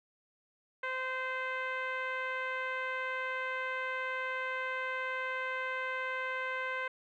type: tone with low-pass filter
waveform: 10% pulse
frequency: 517 Hz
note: C5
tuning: 21 cents flat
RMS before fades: -36 dBFS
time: 0.83-6.88 s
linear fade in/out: 5 ms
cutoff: 1900 Hz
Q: 1.8
effects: none